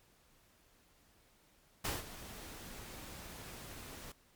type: noise with ADSR envelope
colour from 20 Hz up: pink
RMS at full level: -35 dBFS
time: 1.84-4.12 s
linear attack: 12 ms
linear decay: 180 ms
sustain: -14 dB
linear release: 3 ms
effects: pink hiss -68 dBFS RMS until 4.35 s + MP3 96 kbps